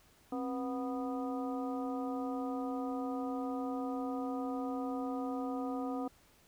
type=harmonic tone with a mistuned harmonic; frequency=246.6 Hz; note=B3; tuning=2 cents flat; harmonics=1 / 2 / 3 / 4 / 5; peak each=-36 / -42 / -42 / -50 / -47 dBFS; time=0.32-6.08 s; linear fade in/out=5 ms; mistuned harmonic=1; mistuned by=+130 cents; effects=pink hiss -65 dBFS RMS until 6.47 s